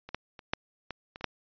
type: clicks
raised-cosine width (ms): 0.3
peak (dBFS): -27 / -16 / -29 / -11 / -20 / -26 / -28 / -12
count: 8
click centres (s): 0.09 / 0.146 / 0.392 / 0.535 / 0.907 / 1.159 / 1.21 / 1.243
effects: resampled to 11025 Hz